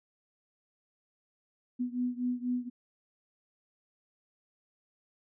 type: beating tone pair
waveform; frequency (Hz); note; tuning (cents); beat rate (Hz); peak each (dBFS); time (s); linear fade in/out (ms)
sine; 246 / 250.1; B3 / B3; -7 / +22; 4.1; -32 / -34; 1.79-2.7; 20
effects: none